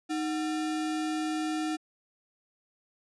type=tone with sample-and-hold; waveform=sine; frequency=311 Hz; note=D#4; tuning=1 cent flat; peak=-28 dBFS; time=0.09-1.77 s; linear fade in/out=20 ms; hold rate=1050 Hz; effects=resampled to 22050 Hz